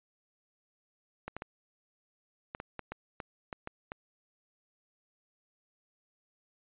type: clicks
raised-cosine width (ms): 0.5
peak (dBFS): -23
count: 11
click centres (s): 1.28 / 1.366 / 1.421 / 2.549 / 2.601 / 2.793 / 2.92 / 3.202 / 3.528 / 3.674 / 3.919
effects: resampled to 8000 Hz